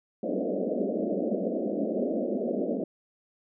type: band-pass noise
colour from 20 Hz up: pink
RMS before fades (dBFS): -29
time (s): 0.23-2.84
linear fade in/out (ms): 5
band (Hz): 190 to 660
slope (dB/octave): 96
effects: none